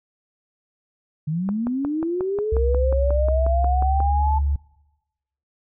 sine linear sweep, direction up, 146.83 to 880 Hz, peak -21 dBFS, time 1.27-4.39 s, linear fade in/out 10 ms
click train, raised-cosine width 1 ms, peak -17 dBFS, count 15, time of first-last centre 1.49-4.003 s, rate 5.57 Hz
sine tone with pitch glide, 66 to 71.15 Hz, C2 to C#2, +16 to +46 cents, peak -18 dBFS, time 2.52-4.56 s, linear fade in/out 5 ms, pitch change +130 cents, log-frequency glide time 3.77-3.96 s
effects noise-tail reverb RT60 1.0 s tail -23 dB re dry

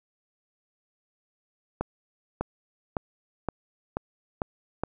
accelerating click train, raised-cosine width 1 ms, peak -13 dBFS, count 7, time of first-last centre 1.81-4.836 s, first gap 600 ms, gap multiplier 0.93, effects none

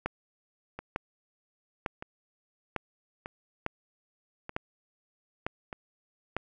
two click trains, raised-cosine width 0.5 ms, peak -23 / -15 dBFS, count 5 / 8, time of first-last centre 0.79-5.728 / 0.06-6.366 s, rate 0.81 / 1.11 Hz, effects none

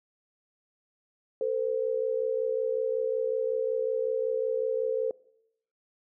sine tone pair together, 448.1 / 513.5 Hz, A4 / C5, +32 / -33 cents, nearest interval major second, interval 235 cents, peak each -28 / -29 dBFS, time 1.41-5.11 s, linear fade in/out 2 ms, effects noise-tail reverb RT60 0.8 s tail -23 dB re dry

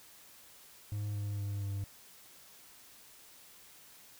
triangle tone with pitch steps, 103.83 / 102.34 / 100.87 / 99.43 Hz, G#2 / G#2 / G2 / G2, 0 / -25 / +50 / +25 cents, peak -32 dBFS, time 0.92-1.84 s, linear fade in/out 0 ms, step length 230 ms, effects white hiss -57 dBFS RMS until 4.19 s

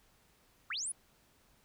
sine linear sweep, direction up, 1057 to 10660 Hz, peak -35 dBFS, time 0.7-0.92 s, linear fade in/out 5 ms, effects pink hiss -68 dBFS RMS until 1.64 s

